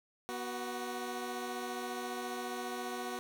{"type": "tone pair together", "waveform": "15% pulse", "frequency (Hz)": [243.1, 372], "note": ["B3", "F#4"], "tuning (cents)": [-27, 9], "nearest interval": "perfect fifth", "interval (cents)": 736, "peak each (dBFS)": [-35, -33], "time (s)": [0.29, 3.19], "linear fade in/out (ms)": 0, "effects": []}